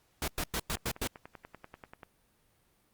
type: noise bursts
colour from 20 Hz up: pink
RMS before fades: -33 dBFS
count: 6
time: 0.22-1.074 s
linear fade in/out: 2 ms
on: 59 ms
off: 100 ms
type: click train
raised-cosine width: 0.5 ms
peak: -30 dBFS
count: 14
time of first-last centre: 0.77-2.032 s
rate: 10.3 Hz
effects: pink hiss -70 dBFS RMS until 2.93 s + Opus 48 kbps